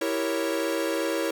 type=chord; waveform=45% pulse; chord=E diminished seventh; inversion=none; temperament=equal; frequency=329.6 / 392 / 466.2 / 554.4 Hz; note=E4 / G4 / Bb4 / Db5; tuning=0 / 0 / 0 / 0 cents; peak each=-29 / -34 / -31 / -30 dBFS; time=0.01-1.31 s; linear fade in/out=5 ms; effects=none